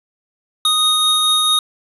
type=tone pair together; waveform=square; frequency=1244.5 / 3729 Hz; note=D#6 / A#7; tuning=0 / 0 cents; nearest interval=octave + perfect fifth; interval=1900 cents; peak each=-20 / -14 dBFS; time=0.65-1.59 s; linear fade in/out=2 ms; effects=resampled to 32000 Hz